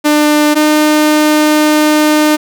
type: tone pair in turn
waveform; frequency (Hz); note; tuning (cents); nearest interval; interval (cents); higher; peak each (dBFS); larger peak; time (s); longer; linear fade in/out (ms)
sawtooth; 299.1 / 303.8; D4 / D#4; +32 / -41; unison; 27; second; -3; neither; 0.04-0.55 / 0.55-2.37; second; 20
effects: none